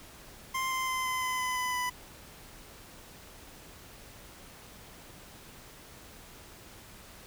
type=tone with pitch steps; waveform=25% pulse; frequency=1049 / 1041.2 / 1033.4 / 1025.6 / 1018 / 1010.3 / 1002.8 / 995.3 Hz; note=C6 / C6 / C6 / C6 / C6 / B5 / B5 / B5; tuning=+4 / -9 / -22 / -35 / -48 / +39 / +26 / +13 cents; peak=-26 dBFS; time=0.54-1.9 s; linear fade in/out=10 ms; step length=170 ms; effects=pink hiss -51 dBFS RMS until 7.26 s